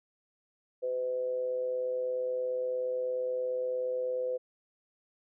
sine tone with amplitude modulation, 506 Hz, B4, 42 cents sharp, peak -27 dBFS, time 0.82-4.38 s, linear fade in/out 20 ms, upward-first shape sine, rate 129 Hz, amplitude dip 50%, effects none

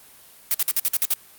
blue noise bursts, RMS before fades -20 dBFS, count 8, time 0.51-1.137 s, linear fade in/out 0 ms, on 32 ms, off 53 ms, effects white hiss -49 dBFS RMS until 1.38 s + Opus 32 kbps

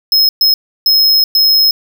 square tone bursts at uneven times, 5150 Hz, E8, 41 cents flat, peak -7 dBFS, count 4, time 0.12-0.29 / 0.41-0.54 / 0.86-1.24 / 1.35-1.71 s, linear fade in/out 2 ms, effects none

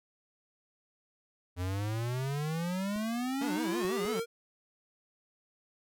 square exponential sweep, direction up, 87.31 to 472.5 Hz, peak -32 dBFS, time 1.56-4.26 s, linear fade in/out 50 ms
clicks, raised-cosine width 3 ms, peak -35 dBFS, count 3, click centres 2.961 / 3.849 / 4.052 s
sawtooth tone with vibrato, 210.1 Hz, G#3, 20 cents sharp, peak -31 dBFS, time 3.41-4.2 s, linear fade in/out 5 ms, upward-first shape sine, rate 6.1 Hz, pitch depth 280 cents each way
effects none

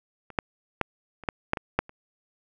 clicks, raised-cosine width 0.5 ms, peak -28 / -8 / -8 / -28 / -9 / -7 / -16 / -6 / -29 dBFS, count 9, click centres 0.303 / 0.388 / 0.813 / 1.237 / 1.288 / 1.534 / 1.572 / 1.79 / 1.894 s, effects none

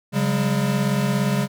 square chord, C# suspended fourth, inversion none, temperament equal with one note detuned, 138.59 / 185 / 202.3 Hz, C#3 / F#3 / G#3, 0 / 0 / -45 cents, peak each -23 / -27 / -23 dBFS, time 0.12-1.48 s, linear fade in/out 50 ms, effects none

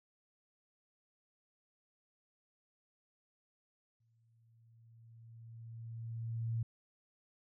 sine tone with exponential growth, 114.5 Hz, A#2, 31 cents flat, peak -32 dBFS, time 4-6.63 s, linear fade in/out 5 ms, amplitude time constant 570 ms, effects none

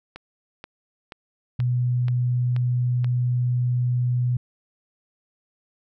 click train, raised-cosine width 0.3 ms, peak -21 dBFS, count 7, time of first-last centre 0.16-3.045 s, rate 2.08 Hz
sine tone, 123.47 Hz, B2, in tune, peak -19 dBFS, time 1.59-4.37 s, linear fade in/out 5 ms
effects none

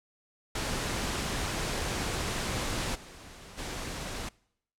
pink noise with level steps, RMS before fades -32 / -48 / -37 dBFS, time 0.55-4.29 s, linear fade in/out 5 ms, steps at 2.94 / 3.57 s, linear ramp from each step 20 ms, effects noise-tail reverb RT60 0.7 s tail -24 dB re dry + low-pass 9000 Hz 12 dB/octave

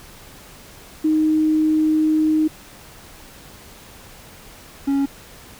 sine / triangle tone pair in turn, 311.1 / 277.2 Hz, D#4 / C#4, 0 / 0 cents, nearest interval major second, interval 200 cents, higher first, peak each -14 dBFS, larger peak neither, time 1.04-2.48 / 4.87-5.06 s, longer first, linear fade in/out 10 ms, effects pink hiss -43 dBFS RMS until 5.59 s

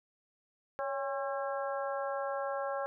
harmonic tone with a mistuned harmonic, 270 Hz, C#4, 45 cents flat, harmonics 2 / 3 / 4 / 5 / 6, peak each -35 / -39 / -41 / -43 / -45 dBFS, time 0.79-2.86 s, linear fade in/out 0 ms, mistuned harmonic 2, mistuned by +53 cents, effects none

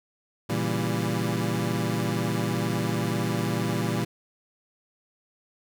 25% pulse chord, A# diminished seventh, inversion none, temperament equal, 116.54 / 138.59 / 164.81 / 196 Hz, A#2 / C#3 / E3 / G3, 0 / 0 / 0 / 0 cents, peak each -25 / -31 / -26 / -27 dBFS, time 0.49-4.05 s, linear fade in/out 10 ms, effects none

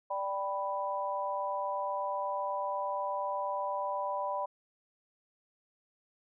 sine chord, G major, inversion second, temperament equal, 587.3 / 784 / 987.8 Hz, D5 / G5 / B5, 0 / 0 / 0 cents, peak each -36 / -38 / -34 dBFS, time 0.1-4.46 s, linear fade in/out 10 ms, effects none

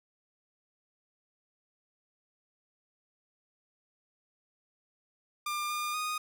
sawtooth tone with pitch steps, 1197 / 1208 / 1238 Hz, D6 / D6 / D#6, +33 / +48 / -9 cents, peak -28 dBFS, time 5.46-6.18 s, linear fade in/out 5 ms, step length 240 ms, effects none

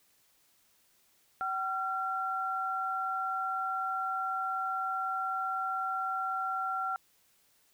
sine tone pair together, 762.5 / 1368 Hz, G5 / F6, -48 / -36 cents, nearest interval minor seventh, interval 1012 cents, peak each -35 / -32 dBFS, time 1.41-6.96 s, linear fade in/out 0 ms, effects white hiss -68 dBFS RMS until 7.73 s

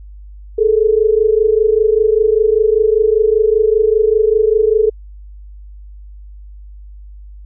sine tone pair together, 423 / 448.1 Hz, G#4 / A4, +32 / +32 cents, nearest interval minor second, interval 100 cents, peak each -12 dBFS, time 0.58-4.9 s, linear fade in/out 10 ms, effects added 50 Hz sine -32 dBFS peak until 7.45 s

